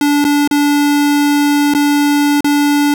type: tone with dropouts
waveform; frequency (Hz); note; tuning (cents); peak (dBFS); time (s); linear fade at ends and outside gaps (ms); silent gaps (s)
square; 290; D4; -22; -10; 0.01-2.94; 2; 0.243-0.249 / 0.476-0.511 / 1.738-1.748 / 2.407-2.444
effects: none